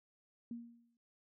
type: tone with exponential decay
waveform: sine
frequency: 235.1 Hz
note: A#3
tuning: 15 cents sharp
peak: -39 dBFS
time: 0.51-0.97 s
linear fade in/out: 2 ms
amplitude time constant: 99 ms
effects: none